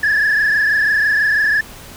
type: tone with frequency modulation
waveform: sine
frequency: 1715 Hz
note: A6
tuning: 45 cents flat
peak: -10 dBFS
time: 0.03-1.61 s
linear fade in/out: 5 ms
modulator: 26.1 Hz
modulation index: 2.3
effects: tanh soft clip ceiling -10 dBFS + pink hiss -37 dBFS RMS until 1.96 s